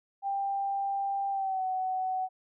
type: tone with pitch glide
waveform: sine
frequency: 791 to 749.2 Hz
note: G5 to F#5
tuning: +15 to +21 cents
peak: -28 dBFS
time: 0.22-2.29 s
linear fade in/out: 50 ms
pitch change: -94 cents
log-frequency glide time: 1.3-1.64 s
effects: none